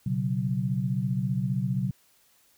sine chord, B suspended second, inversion none, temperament equal with one note detuned, 123.47 / 138.59 / 187.15 Hz, B2 / C#3 / F#3, 0 / 0 / +20 cents, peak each -29 dBFS, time 0.06-1.91 s, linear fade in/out 5 ms, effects white hiss -63 dBFS RMS until 2.57 s

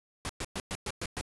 pink noise bursts, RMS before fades -35 dBFS, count 7, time 0.25-1.211 s, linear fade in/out 0 ms, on 43 ms, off 110 ms, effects resampled to 24000 Hz

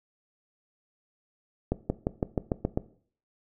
accelerating click train, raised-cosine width 2 ms, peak -12 dBFS, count 8, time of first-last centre 1.72-2.775 s, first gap 180 ms, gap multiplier 0.94, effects noise-tail reverb RT60 0.5 s tail -17 dB re dry

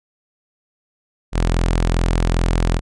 sawtooth tone, 42.48 Hz, F1, 47 cents flat, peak -11 dBFS, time 1.32-2.81 s, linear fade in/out 50 ms, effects resampled to 22050 Hz

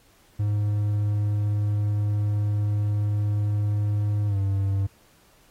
triangle tone with pitch glide, 103.83 to 98.06 Hz, G#2 to G2, 0 to +1 cents, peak -19 dBFS, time 0.39-4.87 s, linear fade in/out 10 ms, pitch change -99 cents, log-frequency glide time 4.27-4.37 s, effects pink hiss -59 dBFS RMS until 5.5 s + AAC 48 kbps

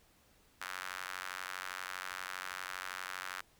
sawtooth tone with high-pass filter, 92.5 Hz, F#2, in tune, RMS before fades -43 dBFS, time 0.61-3.41 s, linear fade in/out 5 ms, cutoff 1400 Hz, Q 2.2, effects pink hiss -67 dBFS RMS until 3.59 s

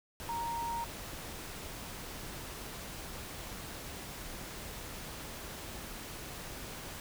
sine tone in noise, 932.3 Hz, A#5, in tune, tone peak -34 dBFS, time 0.29-0.84 s, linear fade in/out 0 ms, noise pink, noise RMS -44 dBFS, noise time 0.2-7 s, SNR +7 dB, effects none

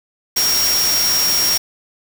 sine tone in noise, 5588 Hz, F8, in tune, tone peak -15 dBFS, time 0.36-1.58 s, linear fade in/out 10 ms, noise white, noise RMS -20 dBFS, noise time 0.36-1.58 s, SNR +2 dB, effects none

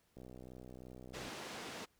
click train, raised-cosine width 2 ms, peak -39 dBFS, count 71, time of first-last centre 0.17-1.281 s, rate 63 Hz
pink band-pass noise, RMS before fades -47 dBFS, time 1.13-1.86 s, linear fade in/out 20 ms, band 210 to 6300 Hz, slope 12 dB/octave
effects pink hiss -75 dBFS RMS until 1.99 s

